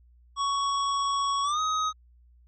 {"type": "tone with pitch glide", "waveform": "square", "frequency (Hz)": [1116, 1259.9], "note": ["C#6", "D#6"], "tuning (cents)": [11, 21], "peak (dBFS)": -25, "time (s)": [0.36, 1.93], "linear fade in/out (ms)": 50, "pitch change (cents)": 210, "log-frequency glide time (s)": [1.43, 1.6], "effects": ["added 60 Hz sine -54 dBFS peak until 2.47 s", "MP3 32 kbps"]}